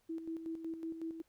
sine tone with tremolo, 326.4 Hz, E4, 17 cents flat, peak -37 dBFS, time 0.09-1.22 s, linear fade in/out 10 ms, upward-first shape square, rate 5.4 Hz, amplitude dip 55%, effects pink hiss -75 dBFS RMS until 1.28 s

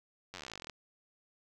slowing click train, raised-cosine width 0.2 ms, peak -26 dBFS, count 22, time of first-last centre 0.34-0.697 s, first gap 10 ms, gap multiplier 1.05, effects none

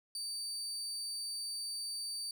30% pulse tone, 4615 Hz, D8, 31 cents flat, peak -35 dBFS, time 0.15-2.31 s, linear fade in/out 2 ms, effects none

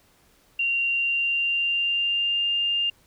sine tone with pitch glide, 2765 to 2804 Hz, F7 to F7, -18 to +6 cents, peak -21 dBFS, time 0.59-2.9 s, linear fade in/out 5 ms, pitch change +24 cents, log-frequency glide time 0.86-2.44 s, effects pink hiss -60 dBFS RMS until 3.06 s

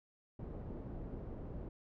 pink low-pass noise, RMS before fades -45 dBFS, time 0.39-1.69 s, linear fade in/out 5 ms, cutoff 470 Hz, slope 12 dB/octave, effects none

